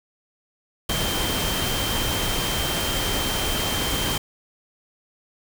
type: tone in noise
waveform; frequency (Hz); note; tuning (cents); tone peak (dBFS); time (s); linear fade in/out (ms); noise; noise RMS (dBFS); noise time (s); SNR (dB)
sine; 3143; G7; +4; -29; 0.89-4.18; 5; pink; -25; 0.89-4.18; -7
effects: none